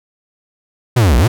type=linear two-way sweep; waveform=45% pulse; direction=down then up; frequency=130.81 to 54.4 to 130.81 Hz; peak=-8 dBFS; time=0.96-1.28 s; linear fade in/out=10 ms; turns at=1.17 s; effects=none